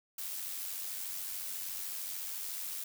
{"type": "noise with amplitude modulation", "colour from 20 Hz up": "blue", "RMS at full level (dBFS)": -38, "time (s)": [0.18, 2.84], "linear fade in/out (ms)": 5, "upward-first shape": "sine", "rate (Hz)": 93.8, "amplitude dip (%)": 40, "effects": []}